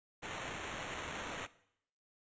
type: noise with sample-and-hold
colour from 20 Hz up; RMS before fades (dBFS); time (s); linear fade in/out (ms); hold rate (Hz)
violet; -43; 0.22-1.47; 20; 4900
effects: noise-tail reverb RT60 0.7 s tail -18 dB re dry + resampled to 16000 Hz